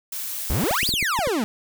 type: noise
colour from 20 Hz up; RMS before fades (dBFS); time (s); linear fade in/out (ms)
blue; -30; 0.12-0.91; 5
type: exponential two-way sweep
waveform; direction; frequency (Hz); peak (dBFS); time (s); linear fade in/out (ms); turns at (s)
40% pulse; up then down; 52.4 to 4978 to 200.4; -20; 0.5-1.44; 0; 0.88
type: clicks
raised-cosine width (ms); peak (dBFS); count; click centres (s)
3; -17; 8; 0.638 / 0.71 / 0.831 / 0.891 / 0.939 / 1.027 / 1.19 / 1.273
effects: none